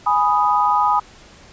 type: chord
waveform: sine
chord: G# minor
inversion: none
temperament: equal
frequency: 830.6 / 987.8 / 1244.5 Hz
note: G#5 / B5 / D#6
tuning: 0 / 0 / 0 cents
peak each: -18 dBFS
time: 0.06-1 s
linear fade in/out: 10 ms
effects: pink hiss -45 dBFS RMS until 1.52 s + resampled to 16000 Hz